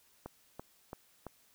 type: click train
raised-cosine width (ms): 1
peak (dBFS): -28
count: 4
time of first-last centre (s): 0.26-1.267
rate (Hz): 2.98
effects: white hiss -67 dBFS RMS until 1.54 s